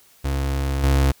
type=tone with level steps; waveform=35% pulse; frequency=68.5 Hz; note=C#2; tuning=20 cents flat; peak=-19 / -13 dBFS; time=0.24-1.12 s; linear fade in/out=10 ms; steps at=0.83 s; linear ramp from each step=10 ms; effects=white hiss -54 dBFS RMS until 1.2 s